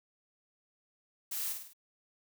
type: noise with echo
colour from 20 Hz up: blue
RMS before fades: -37 dBFS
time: 1.31-1.53 s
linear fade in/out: 10 ms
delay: 51 ms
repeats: 4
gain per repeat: -5 dB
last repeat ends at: 1.734 s
effects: none